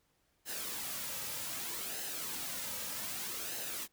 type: noise with flanger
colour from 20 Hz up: white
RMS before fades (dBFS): -40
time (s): 0.45-3.88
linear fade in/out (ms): 50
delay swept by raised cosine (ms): 0.86 to 2.86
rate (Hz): 0.64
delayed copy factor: -0.5
effects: pink hiss -75 dBFS RMS until 3.92 s